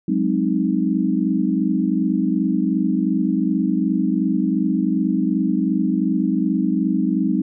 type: chord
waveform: sine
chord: Ab dominant seventh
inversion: third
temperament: equal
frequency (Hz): 185 / 207.7 / 261.6 / 311.1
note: Gb3 / Ab3 / C4 / Eb4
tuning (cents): 0 / 0 / 0 / 0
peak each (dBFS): -22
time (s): 0.08-7.42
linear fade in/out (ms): 5
effects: none